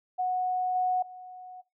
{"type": "tone with level steps", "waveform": "sine", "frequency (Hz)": 735, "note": "F#5", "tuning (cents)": -12, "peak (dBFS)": [-25, -23, -41], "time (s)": [0.18, 1.62], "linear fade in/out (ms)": 20, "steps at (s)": [0.75, 1.02], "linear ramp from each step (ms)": 5, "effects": ["noise-tail reverb RT60 0.2 s tail -20 dB re dry"]}